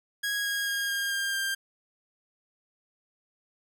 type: tone with pitch steps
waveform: sawtooth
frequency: 1651 / 1638.6 / 1626.4 / 1614.2 / 1602.1 / 1590.2 Hz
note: G#6 / G#6 / G#6 / G#6 / G6 / G6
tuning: -11 / -24 / -37 / -50 / +37 / +24 cents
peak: -24 dBFS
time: 0.23-1.55 s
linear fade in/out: 10 ms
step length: 220 ms
effects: none